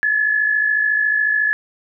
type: tone pair together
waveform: sine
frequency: 1706 / 1760 Hz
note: G#6 / A6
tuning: +46 / 0 cents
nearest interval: minor second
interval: 54 cents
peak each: -15 / -23 dBFS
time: 0.03-1.53 s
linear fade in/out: 0 ms
effects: none